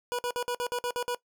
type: tone bursts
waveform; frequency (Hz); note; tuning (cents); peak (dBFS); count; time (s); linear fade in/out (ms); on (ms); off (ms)
25% pulse; 487.2; B4; -24; -25; 9; 0.12-1.147; 0; 67; 53
effects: noise-tail reverb RT60 0.1 s tail -18 dB re dry